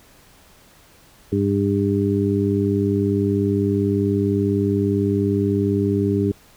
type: harmonic tone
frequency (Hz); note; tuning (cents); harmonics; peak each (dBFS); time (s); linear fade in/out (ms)
100; G2; +35; 1 / 2 / 3 / 4; -22 / -22 / -22 / -22; 1.32-6.32; 5
effects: pink hiss -51 dBFS RMS until 6.56 s